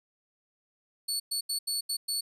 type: tone bursts at uneven times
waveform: 25% pulse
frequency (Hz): 4435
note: C#8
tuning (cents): 0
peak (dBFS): -24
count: 6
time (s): 1.08-1.2 / 1.31-1.41 / 1.49-1.59 / 1.67-1.81 / 1.89-1.97 / 2.08-2.21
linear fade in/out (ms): 10
effects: none

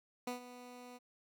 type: tone with ADSR envelope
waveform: 15% pulse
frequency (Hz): 246.9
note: B3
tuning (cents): 0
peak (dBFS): -30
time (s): 0.27-0.99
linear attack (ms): 5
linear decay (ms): 120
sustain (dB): -14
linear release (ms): 28
effects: none

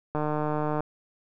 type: click train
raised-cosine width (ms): 1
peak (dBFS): -15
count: 100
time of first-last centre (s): 0.15-0.806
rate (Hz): 151
effects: none

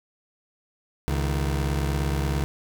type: tone pair together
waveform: 25% pulse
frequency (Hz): 69.3 / 155.57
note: C#2 / D#3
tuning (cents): 0 / 0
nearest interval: octave + major second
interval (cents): 1400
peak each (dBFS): -20 / -27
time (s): 1.08-2.44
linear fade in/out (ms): 0
effects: none

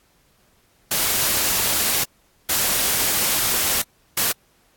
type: noise bursts at uneven times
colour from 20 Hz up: white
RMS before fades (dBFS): -20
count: 3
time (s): 0.91-2.04 / 2.49-3.82 / 4.17-4.32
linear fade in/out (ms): 5
effects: pink hiss -60 dBFS RMS until 4.76 s + AAC 64 kbps

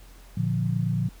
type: chord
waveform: sine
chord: Bb major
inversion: none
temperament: equal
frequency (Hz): 116.54 / 146.83 / 174.61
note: Bb2 / D3 / F3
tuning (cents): 0 / 0 / 0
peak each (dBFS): -26 / -28 / -27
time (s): 0.37-1.09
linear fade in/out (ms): 5
effects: added 43 Hz sine -46 dBFS peak until 1.2 s + pink hiss -54 dBFS RMS until 1.2 s

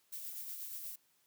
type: noise with tremolo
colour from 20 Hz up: violet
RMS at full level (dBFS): -43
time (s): 0.12-0.96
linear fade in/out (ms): 10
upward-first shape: sine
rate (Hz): 8.3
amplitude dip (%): 35
effects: white hiss -73 dBFS RMS until 1.26 s + high-pass 80 Hz 12 dB/octave

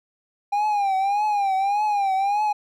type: tone with vibrato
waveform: triangle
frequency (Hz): 805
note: G5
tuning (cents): +46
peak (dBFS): -17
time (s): 0.52-2.53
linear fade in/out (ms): 10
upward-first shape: triangle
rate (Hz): 1.7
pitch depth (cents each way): 110
effects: none

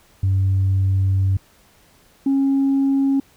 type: tone pair in turn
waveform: sine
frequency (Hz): 96 / 273.3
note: G2 / C#4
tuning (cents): -36 / -24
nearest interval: octave + tritone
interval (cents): 1812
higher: second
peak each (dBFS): -13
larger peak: neither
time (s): 0.23-1.37 / 2.26-3.2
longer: first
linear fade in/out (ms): 5
effects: tanh soft clip ceiling -12 dBFS + pink hiss -54 dBFS RMS until 3.36 s

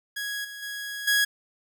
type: tone with level steps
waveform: sawtooth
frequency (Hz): 1661.2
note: G#6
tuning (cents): 0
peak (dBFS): -26 / -34 / -29 / -16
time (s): 0.16-1.25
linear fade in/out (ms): 10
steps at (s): 0.44 / 0.62 / 1.07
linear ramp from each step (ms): 10
effects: none

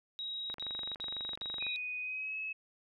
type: tone bursts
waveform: sine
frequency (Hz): 3817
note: A#7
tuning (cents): +40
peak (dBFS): -37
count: 4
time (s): 0.19-1.761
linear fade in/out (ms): 0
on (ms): 350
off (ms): 57
type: click train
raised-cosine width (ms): 0.5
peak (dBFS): -31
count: 29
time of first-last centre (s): 0.5-1.667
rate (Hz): 24
type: tone with pitch glide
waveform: sine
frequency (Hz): 2489 to 2580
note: D#7 to E7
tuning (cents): 0 to -38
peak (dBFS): -36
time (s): 1.6-2.53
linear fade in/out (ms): 10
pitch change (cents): +62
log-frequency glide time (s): 2-2.37
effects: none

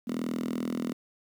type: tone with high-pass filter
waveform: 5% pulse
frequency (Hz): 41.2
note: E1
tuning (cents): 0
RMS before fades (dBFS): -32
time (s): 0.07-0.93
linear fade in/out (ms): 10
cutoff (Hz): 230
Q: 7
effects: 10-bit

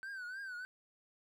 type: tone with vibrato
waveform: triangle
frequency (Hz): 1527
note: G6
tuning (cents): -46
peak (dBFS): -40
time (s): 0.03-0.65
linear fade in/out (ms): 0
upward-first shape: triangle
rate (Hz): 3.3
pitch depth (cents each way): 120
effects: none

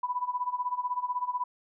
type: tone with tremolo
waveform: sine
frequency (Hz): 990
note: B5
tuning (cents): +4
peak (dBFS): -25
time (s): 0.03-1.44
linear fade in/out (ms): 5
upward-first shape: sine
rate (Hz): 16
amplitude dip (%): 85
effects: none

